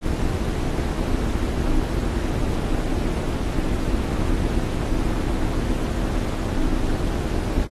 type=noise with amplitude modulation; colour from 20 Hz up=brown; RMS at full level=-19 dBFS; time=0.01-7.68 s; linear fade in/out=50 ms; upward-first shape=sine; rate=288 Hz; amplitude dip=75%; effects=AAC 32 kbps